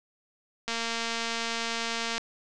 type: click train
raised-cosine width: 0.2 ms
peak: -14 dBFS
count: 346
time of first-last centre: 0.68-2.18 s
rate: 230 Hz
effects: resampled to 22050 Hz + 7-bit